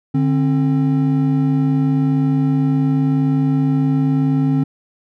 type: tone pair together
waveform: triangle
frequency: 147.7 / 266.8 Hz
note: D3 / C4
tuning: +10 / +34 cents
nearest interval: minor seventh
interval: 1024 cents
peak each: -14 dBFS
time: 0.14-4.64 s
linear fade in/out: 10 ms
effects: none